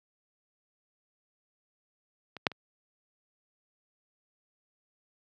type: clicks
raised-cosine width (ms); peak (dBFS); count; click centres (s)
0.3; -26 / -6 / -28; 3; 2.367 / 2.468 / 2.517
effects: high-pass 100 Hz 12 dB/octave